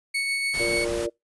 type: tone with tremolo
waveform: 35% pulse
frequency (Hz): 2217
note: C#7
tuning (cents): 0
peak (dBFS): -21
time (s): 0.14-0.85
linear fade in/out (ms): 10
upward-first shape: triangle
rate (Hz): 6.8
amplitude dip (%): 30
type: noise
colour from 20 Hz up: pink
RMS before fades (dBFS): -34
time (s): 0.53-1.07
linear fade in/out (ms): 20
type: chord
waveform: sine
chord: Bb major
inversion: second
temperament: just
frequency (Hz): 349.6 / 466.2 / 582.7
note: F4 / Bb4 / D5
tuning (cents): +2 / 0 / -14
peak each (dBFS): -29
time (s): 0.59-1.1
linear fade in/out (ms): 20
effects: noise-tail reverb RT60 0.2 s tail -26 dB re dry + resampled to 24000 Hz